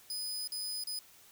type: tone with dropouts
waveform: sawtooth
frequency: 4999 Hz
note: D#8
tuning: 7 cents sharp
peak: -33 dBFS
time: 0.1-0.99 s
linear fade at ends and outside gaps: 2 ms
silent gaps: 0.475-0.52 / 0.838-0.871 s
effects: white hiss -59 dBFS RMS until 1.31 s